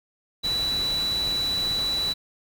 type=tone in noise; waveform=sine; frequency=3951 Hz; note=B7; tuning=in tune; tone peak=-23 dBFS; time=0.43-2.14 s; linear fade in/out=20 ms; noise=pink; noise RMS=-35 dBFS; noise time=0.43-2.14 s; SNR=+9 dB; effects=none